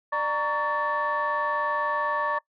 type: tone cluster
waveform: sine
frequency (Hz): 594 / 926 / 1125 / 1762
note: D5 / A#5 / C#6 / A6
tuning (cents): +20 / -12 / +25 / +2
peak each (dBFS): -30 / -29 / -26 / -30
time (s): 0.12-2.39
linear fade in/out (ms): 10
effects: noise-tail reverb RT60 0.1 s tail -22 dB re dry + tanh soft clip ceiling -16 dBFS

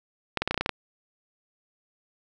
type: clicks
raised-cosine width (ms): 0.3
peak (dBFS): -9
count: 9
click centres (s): 0.373 / 0.42 / 0.476 / 0.51 / 0.544 / 0.577 / 0.61 / 0.661 / 0.693
effects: none

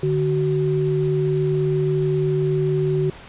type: tone pair together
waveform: sine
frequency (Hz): 148.7 / 374.7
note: D3 / F#4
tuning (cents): +22 / +22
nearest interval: octave + major third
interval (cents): 1600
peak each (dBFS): -20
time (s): 0.03-3.1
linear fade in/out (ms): 2
effects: pink hiss -41 dBFS RMS until 3.28 s + resampled to 8000 Hz

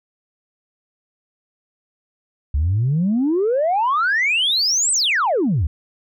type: exponential two-way sweep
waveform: sine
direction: up then down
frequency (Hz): 66.9 to 8390 to 66.9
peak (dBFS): -14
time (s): 2.54-5.67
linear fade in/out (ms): 5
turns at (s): 4.92
effects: tanh soft clip ceiling -12 dBFS

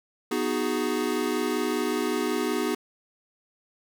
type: chord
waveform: square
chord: G# minor seventh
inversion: first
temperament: equal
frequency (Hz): 246.9 / 311.1 / 370 / 415.3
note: B3 / D#4 / F#4 / G#4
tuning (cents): 0 / 0 / 0 / 0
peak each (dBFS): -31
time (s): 0.31-2.75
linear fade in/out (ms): 5
effects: none

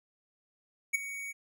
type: tone with ADSR envelope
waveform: square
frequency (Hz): 2241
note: C#7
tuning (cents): +18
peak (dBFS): -23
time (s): 0.93-1.33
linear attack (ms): 18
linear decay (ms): 14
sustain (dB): -15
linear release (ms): 24
effects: none

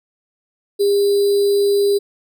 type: tone with sample-and-hold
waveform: sine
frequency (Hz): 403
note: G4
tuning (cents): +48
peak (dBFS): -12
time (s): 0.79-1.99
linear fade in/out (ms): 20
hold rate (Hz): 4410
effects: none

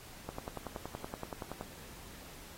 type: click train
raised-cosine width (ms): 1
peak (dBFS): -25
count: 15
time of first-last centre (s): 0.29-1.611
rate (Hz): 10.6
effects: pink hiss -52 dBFS RMS until 2.57 s + AAC 48 kbps

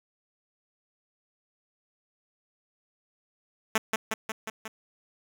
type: tone with echo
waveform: 5% pulse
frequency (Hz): 220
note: A3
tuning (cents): 0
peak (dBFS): -10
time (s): 3.75-3.78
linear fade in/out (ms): 5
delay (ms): 180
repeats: 5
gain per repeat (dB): -3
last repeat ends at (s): 4.68
effects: none

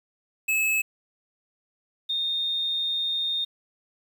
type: tone pair in turn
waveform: square / sine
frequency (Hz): 2592 / 3666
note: E7 / A#7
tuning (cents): -30 / -30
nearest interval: tritone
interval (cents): 600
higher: second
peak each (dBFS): -22 / -24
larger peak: first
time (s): 0.48-0.82 / 2.09-3.45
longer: second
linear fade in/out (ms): 10
effects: 9-bit

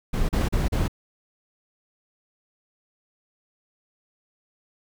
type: noise bursts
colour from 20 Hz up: brown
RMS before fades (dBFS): -22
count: 4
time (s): 0.13-0.881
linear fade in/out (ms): 10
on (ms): 160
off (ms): 37
effects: none

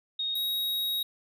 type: tone pair in turn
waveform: sine / square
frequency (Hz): 3729 / 3792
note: A#7 / A#7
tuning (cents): 0 / +29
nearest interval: unison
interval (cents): 29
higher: second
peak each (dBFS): -28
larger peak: neither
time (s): 0.19-0.35 / 0.35-1.03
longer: second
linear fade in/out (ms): 5
effects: none

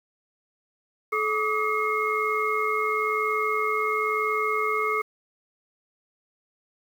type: tone cluster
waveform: sine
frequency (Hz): 430.8 / 1158 / 1259 / 2155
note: A4 / D6 / D#6 / C#7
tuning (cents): -37 / -25 / +20 / -49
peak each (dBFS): -28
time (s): 1.12-5.02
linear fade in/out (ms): 10
effects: 8-bit

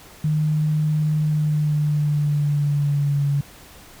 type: tone with pitch glide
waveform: sine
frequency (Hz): 153.1 to 142.02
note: D#3 to C#3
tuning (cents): -28 to +42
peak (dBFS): -17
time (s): 0.24-3.41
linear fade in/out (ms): 5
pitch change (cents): -130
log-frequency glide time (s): 1.19-3.26
effects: pink hiss -45 dBFS RMS until 4 s

